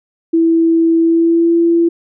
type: tone with pitch glide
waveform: sine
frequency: 329.6 to 337.3 Hz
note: E4 to E4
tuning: 0 to +40 cents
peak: -8 dBFS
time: 0.33-1.89 s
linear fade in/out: 10 ms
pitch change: +40 cents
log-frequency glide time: 0.99-1.56 s
effects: none

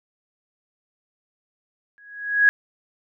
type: tone with exponential growth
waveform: sine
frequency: 1661.2 Hz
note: G#6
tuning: in tune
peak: -9 dBFS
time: 1.98-2.49 s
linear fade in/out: 0 ms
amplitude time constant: 110 ms
effects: none

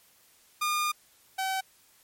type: tone pair in turn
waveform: sawtooth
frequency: 1213 / 764.1 Hz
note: D#6 / G5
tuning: -44 / -44 cents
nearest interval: minor sixth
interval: 800 cents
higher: first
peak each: -22 / -24 dBFS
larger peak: first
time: 0.61-0.92 / 1.38-1.61 s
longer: first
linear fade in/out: 10 ms
effects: white hiss -61 dBFS RMS until 2.03 s + MP3 64 kbps

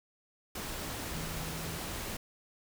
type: tone in noise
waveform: sine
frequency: 161.4 Hz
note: E3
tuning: 36 cents flat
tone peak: -42 dBFS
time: 1.15-1.78 s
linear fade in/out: 5 ms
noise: pink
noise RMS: -39 dBFS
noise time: 0.55-2.17 s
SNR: -6 dB
effects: none

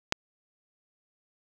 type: click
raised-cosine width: 0.2 ms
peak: -6 dBFS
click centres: 0.124 s
effects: none

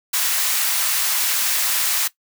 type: high-pass noise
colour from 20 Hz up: white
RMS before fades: -20 dBFS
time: 0.13-2.08 s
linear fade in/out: 10 ms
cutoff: 1000 Hz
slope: 12 dB/octave
effects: noise-tail reverb RT60 0.1 s tail -17 dB re dry

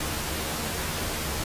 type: noise with comb filter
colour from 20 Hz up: pink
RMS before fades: -30 dBFS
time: 0-1.44 s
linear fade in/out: 5 ms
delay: 13 ms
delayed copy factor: +0.65
effects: resampled to 32000 Hz

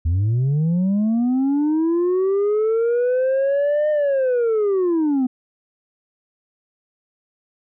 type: linear two-way sweep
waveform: sine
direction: up then down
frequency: 77.78 to 610 to 247.6 Hz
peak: -13 dBFS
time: 0.05-5.27 s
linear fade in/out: 10 ms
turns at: 3.9 s
effects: tanh soft clip ceiling -15 dBFS

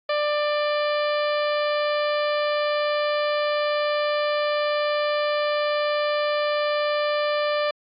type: harmonic tone with a mistuned harmonic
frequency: 593 Hz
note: D5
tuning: 17 cents sharp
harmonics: 1 / 2 / 3 / 4 / 5 / 6 / 7 / 8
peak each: -22 / -28 / -32 / -34 / -36 / -38 / -39 / -40 dBFS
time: 0.09-7.71 s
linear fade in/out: 5 ms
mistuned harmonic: 6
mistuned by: -36 cents
effects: AAC 64 kbps

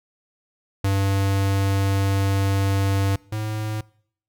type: tone pair in turn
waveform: square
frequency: 98 / 107.86 Hz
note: G2 / A2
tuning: 0 / -34 cents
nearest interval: major second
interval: 166 cents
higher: second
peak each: -19 / -25 dBFS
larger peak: first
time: 0.84-3.16 / 3.32-3.81 s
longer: first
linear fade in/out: 5 ms
effects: noise-tail reverb RT60 0.6 s tail -23 dB re dry

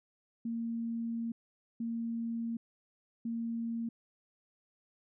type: tone bursts at uneven times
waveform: sine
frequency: 230.7 Hz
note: A#3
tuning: 18 cents flat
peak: -33 dBFS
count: 3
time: 0.45-1.32 / 1.8-2.57 / 3.25-3.89 s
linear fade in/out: 5 ms
effects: none

